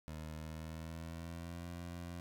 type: tone with pitch glide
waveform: 20% pulse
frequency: 78 to 86.55 Hz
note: D#2 to F2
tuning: +5 to -15 cents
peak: -39 dBFS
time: 0.08-2.2 s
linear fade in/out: 0 ms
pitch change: +180 cents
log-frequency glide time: 0.36-1.7 s
effects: none